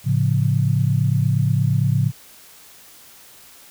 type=chord; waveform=sine; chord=A augmented; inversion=none; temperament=equal; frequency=110 / 138.59 / 174.61 Hz; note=A2 / C#3 / E#3; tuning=0 / 0 / 0 cents; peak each=-19 / -18 / -24 dBFS; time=0.04-2.12 s; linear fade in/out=50 ms; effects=white hiss -46 dBFS RMS until 3.7 s

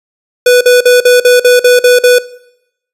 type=tone bursts; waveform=square; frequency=493.9 Hz; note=B4; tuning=in tune; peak=-3 dBFS; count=9; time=0.46-2.186 s; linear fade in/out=5 ms; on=150 ms; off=47 ms; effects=noise-tail reverb RT60 0.8 s tail -19 dB re dry + resampled to 32000 Hz

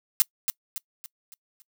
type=noise with echo; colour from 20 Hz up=blue; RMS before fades=-18 dBFS; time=0.2-0.22 s; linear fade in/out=0 ms; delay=280 ms; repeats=5; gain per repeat=-7 dB; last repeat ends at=1.62 s; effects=noise-tail reverb RT60 0.1 s tail -25 dB re dry

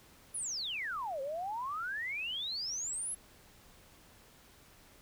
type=exponential two-way sweep; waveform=sine; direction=down then up; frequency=11175 to 523.3 to 11175 Hz; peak=-35 dBFS; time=0.34-3.15 s; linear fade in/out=10 ms; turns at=1.21 s; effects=pink hiss -60 dBFS RMS until 5.01 s

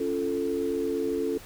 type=chord; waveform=sine; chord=Db augmented; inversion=none; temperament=equal with one note detuned; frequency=277.2 / 345.2 / 440 Hz; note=Db4 / F4 / A4; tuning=0 / -20 / 0 cents; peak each=-31 / -31 / -28 dBFS; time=0-1.38 s; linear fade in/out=5 ms; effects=pink hiss -47 dBFS RMS until 1.45 s

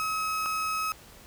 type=tone pair in turn; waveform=35% pulse; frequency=1279 / 1279 Hz; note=D#6 / D#6; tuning=+47 / +47 cents; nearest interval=unison; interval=0 cents; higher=neither; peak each=-26 dBFS; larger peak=neither; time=0-0.46 / 0.46-0.92 s; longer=neither; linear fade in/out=0 ms; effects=pink hiss -51 dBFS RMS until 1.26 s

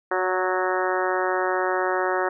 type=harmonic tone with a mistuned harmonic; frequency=184.5 Hz; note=F#3; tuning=5 cents flat; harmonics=2 / 3 / 4 / 5 / 6 / 7 / 8 / 9 / 10; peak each=-26 / -28 / -29 / -30 / -31 / -31 / -32 / -33 / -33 dBFS; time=0.11-2.29 s; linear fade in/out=5 ms; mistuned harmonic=3; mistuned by=+16 cents; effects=none

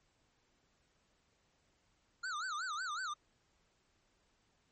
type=tone with vibrato; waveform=square; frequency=1352 Hz; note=E6; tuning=43 cents sharp; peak=-38 dBFS; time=2.23-3.14 s; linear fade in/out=10 ms; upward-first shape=sine; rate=5.4 Hz; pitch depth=230 cents each way; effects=pink hiss -75 dBFS RMS until 4.71 s + MP3 32 kbps

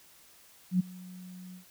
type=tone with ADSR envelope; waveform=sine; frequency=182.6 Hz; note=F#3; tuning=23 cents flat; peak=-20 dBFS; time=0.71-1.65 s; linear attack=86 ms; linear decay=16 ms; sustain=-23 dB; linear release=110 ms; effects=white hiss -58 dBFS RMS until 1.7 s

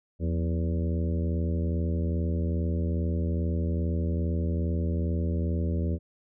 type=harmonic tone with a mistuned harmonic; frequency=82.41 Hz; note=E2; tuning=in tune; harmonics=1 / 2 / 3 / 4 / 5 / 6 / 7; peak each=-26 / -32 / -36 / -38 / -40 / -42 / -43 dBFS; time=0.19-5.99 s; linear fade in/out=50 ms; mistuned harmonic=2; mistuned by=+100 cents; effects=none

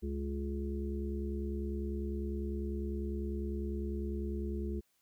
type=harmonic tone; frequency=70 Hz; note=C#2; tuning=18 cents sharp; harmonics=1 / 3 / 5 / 6; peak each=-36 / -40 / -41 / -46 dBFS; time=0.02-4.81 s; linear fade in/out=20 ms; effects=white hiss -75 dBFS RMS until 5.01 s

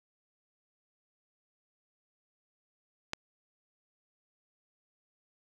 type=click; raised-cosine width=0.2 ms; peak=-15 dBFS; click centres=3.134 s; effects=none

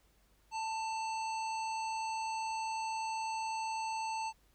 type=harmonic tone; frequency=888 Hz; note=A5; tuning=16 cents sharp; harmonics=1 / 3 / 5 / 7 / 9; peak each=-35 / -45 / -49 / -52 / -54 dBFS; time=0.51-4.33 s; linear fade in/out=50 ms; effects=added 50 Hz sine -69 dBFS peak until 4.54 s + pink hiss -71 dBFS RMS until 4.54 s

